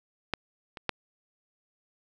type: clicks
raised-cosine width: 0.3 ms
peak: -11 / -24 / -10 dBFS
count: 3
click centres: 0.337 / 0.772 / 0.893 s
effects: none